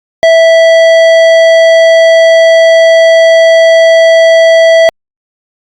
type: tone with tanh clipping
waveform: sine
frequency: 657 Hz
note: E5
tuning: 6 cents flat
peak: -3 dBFS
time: 0.23-4.89 s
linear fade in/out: 0 ms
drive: 14 dB
effects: Opus 48 kbps